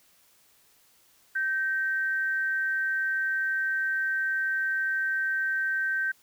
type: tone pair together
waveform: sine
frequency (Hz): 1553.1 / 1864.7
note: G6 / A#6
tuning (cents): -17 / 0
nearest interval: minor third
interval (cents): 317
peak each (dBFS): -25 / -37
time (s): 1.35-6.12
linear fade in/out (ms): 10
effects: white hiss -62 dBFS RMS until 6.22 s